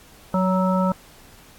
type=harmonic tone with a mistuned harmonic; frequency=187.2 Hz; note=F#3; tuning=20 cents sharp; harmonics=1 / 3 / 5 / 7; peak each=-19 / -24 / -26 / -27 dBFS; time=0.34-0.92 s; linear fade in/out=2 ms; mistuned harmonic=1; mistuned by=-19 cents; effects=pink hiss -49 dBFS RMS until 1.58 s + AAC 64 kbps